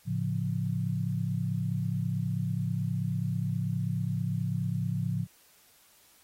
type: chord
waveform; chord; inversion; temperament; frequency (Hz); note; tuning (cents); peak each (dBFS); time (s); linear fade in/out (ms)
sine; A augmented; none; equal with one note detuned; 110 / 139.31 / 174.61; A2 / C#3 / E#3; 0 / +9 / 0; -32; 0.05-5.27; 50
effects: white hiss -61 dBFS RMS until 6.23 s + AAC 48 kbps